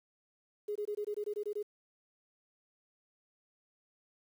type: tone bursts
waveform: sine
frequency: 416 Hz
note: G#4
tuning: 3 cents sharp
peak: -33 dBFS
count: 10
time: 0.68-1.629 s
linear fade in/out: 10 ms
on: 76 ms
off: 21 ms
effects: 10-bit